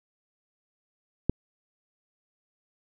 click, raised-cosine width 3 ms, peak -9 dBFS, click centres 1.296 s, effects none

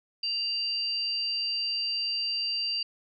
sine tone pair together, 2794 / 4691 Hz, F7 / D8, 0 / -3 cents, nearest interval major sixth, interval 897 cents, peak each -34 / -28 dBFS, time 0.23-2.83 s, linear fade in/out 5 ms, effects none

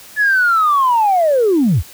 sine linear sweep, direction down, 1732 to 58.27 Hz, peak -9 dBFS, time 0.16-1.83 s, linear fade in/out 50 ms, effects tanh soft clip ceiling -6 dBFS + white hiss -39 dBFS RMS until 1.93 s

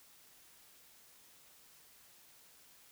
silence, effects white hiss -62 dBFS RMS until 2.91 s

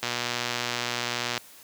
click train, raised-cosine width 0.2 ms, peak -10 dBFS, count 164, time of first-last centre 0.03-1.377 s, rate 121 Hz, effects white hiss -50 dBFS RMS until 1.63 s + high-pass 80 Hz 12 dB/octave

